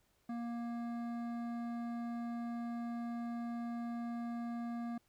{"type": "tone with hard clipping", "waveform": "sine", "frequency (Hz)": 235.5, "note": "A#3", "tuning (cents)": 18, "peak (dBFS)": -40, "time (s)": [0.29, 4.98], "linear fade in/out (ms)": 5, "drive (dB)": 12, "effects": ["pink hiss -75 dBFS RMS until 5.08 s"]}